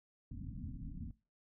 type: low-pass noise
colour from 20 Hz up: pink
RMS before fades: -45 dBFS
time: 0.31-1.11 s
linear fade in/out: 2 ms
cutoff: 280 Hz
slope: 96 dB/octave
effects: noise-tail reverb RT60 0.3 s tail -19 dB re dry